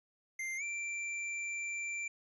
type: tone with pitch glide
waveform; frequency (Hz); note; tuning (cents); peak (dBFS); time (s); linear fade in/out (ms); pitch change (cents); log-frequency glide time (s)
square; 2095 to 2352; C7 to D7; +2 to +2; -37; 0.39-2.08; 5; +200; 0.57-0.63
effects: resampled to 22050 Hz